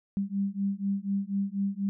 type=beating tone pair; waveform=sine; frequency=196 / 200.1 Hz; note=G3 / G3; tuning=0 / +36 cents; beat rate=4.1 Hz; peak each=-30 dBFS; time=0.17-1.89 s; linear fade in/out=0 ms; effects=none